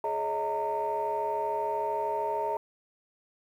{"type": "tone cluster", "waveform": "sine", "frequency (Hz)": [420.7, 559, 632, 916], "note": ["G#4", "C#5", "D#5", "A#5"], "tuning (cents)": [22, 14, 27, -31], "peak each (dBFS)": [-33, -37, -33, -29], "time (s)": [0.04, 2.57], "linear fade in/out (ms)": 2, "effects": ["tanh soft clip ceiling -21 dBFS", "10-bit"]}